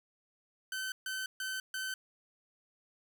sawtooth tone bursts, 1531 Hz, G6, 41 cents flat, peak -32 dBFS, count 4, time 0.72-1.94 s, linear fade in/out 2 ms, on 200 ms, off 140 ms, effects none

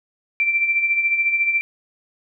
sine tone with tremolo, 2349 Hz, D7, in tune, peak -14 dBFS, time 0.4-1.61 s, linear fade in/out 0 ms, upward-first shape sine, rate 14 Hz, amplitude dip 55%, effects none

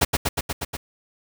pink noise with echo, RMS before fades -18 dBFS, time 0.01-0.05 s, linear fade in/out 10 ms, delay 120 ms, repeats 6, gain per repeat -2 dB, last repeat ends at 0.77 s, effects none

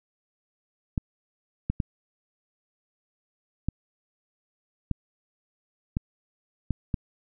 clicks, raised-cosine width 5 ms, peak -13 dBFS, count 8, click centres 0.978 / 1.7 / 1.802 / 3.686 / 4.913 / 5.969 / 6.707 / 6.942 s, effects none

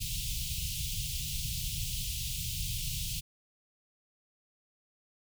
pink band-stop noise, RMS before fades -35 dBFS, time 0-3.21 s, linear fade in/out 20 ms, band 160 to 2700 Hz, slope 48 dB/octave, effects none

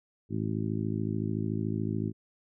harmonic tone, 53.7 Hz, A1, 41 cents flat, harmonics 2 / 3 / 4 / 5 / 6 / 7, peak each -33 / -35 / -34 / -38 / -37 / -40 dBFS, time 0.29-2.13 s, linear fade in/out 50 ms, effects none

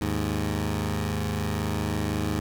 15% pulse tone pair together, 77.78 / 103.82 Hz, D#2 / G#2, 0 / 0 cents, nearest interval perfect fourth, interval 500 cents, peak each -22 dBFS, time 0.01-2.4 s, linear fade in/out 5 ms, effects none

